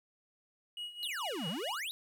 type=tone with tremolo; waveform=triangle; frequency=2900 Hz; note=F#7; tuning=35 cents flat; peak=-36 dBFS; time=0.77-1.8 s; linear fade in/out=2 ms; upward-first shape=sine; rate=4.6 Hz; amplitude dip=75%
type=exponential two-way sweep; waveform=square; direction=down then up; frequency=4253 to 149.5 to 4012 Hz; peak=-37 dBFS; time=1.03-1.91 s; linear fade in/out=0 ms; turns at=1.48 s
effects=12-bit